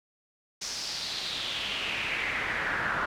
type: noise with band-pass filter sweep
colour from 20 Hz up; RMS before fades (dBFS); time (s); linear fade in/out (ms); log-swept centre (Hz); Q
brown; -32; 0.61-3.06; 10; 5700 to 1400; 3.7
effects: none